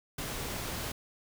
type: noise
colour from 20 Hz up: pink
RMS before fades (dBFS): -37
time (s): 0.18-0.92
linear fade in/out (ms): 5
effects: none